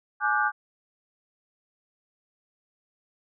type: tone cluster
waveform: sine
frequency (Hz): 843 / 1178 / 1451 / 1566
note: G#5 / D6 / F#6 / G6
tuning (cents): +26 / +5 / -34 / -2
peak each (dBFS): -27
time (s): 0.2-0.52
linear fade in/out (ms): 50
effects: none